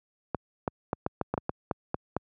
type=clicks; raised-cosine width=1 ms; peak=-13 dBFS; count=11; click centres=0.347 / 0.678 / 0.931 / 1.064 / 1.213 / 1.34 / 1.378 / 1.494 / 1.712 / 1.944 / 2.166 s; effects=high-pass 80 Hz 12 dB/octave